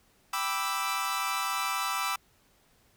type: chord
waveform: sawtooth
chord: E minor seventh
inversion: first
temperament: equal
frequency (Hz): 784 / 987.8 / 1174.7 / 1318.5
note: G5 / B5 / D6 / E6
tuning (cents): 0 / 0 / 0 / 0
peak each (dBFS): -34 / -31 / -30 / -29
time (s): 0.33-2.16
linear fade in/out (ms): 5
effects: pink hiss -65 dBFS RMS until 2.96 s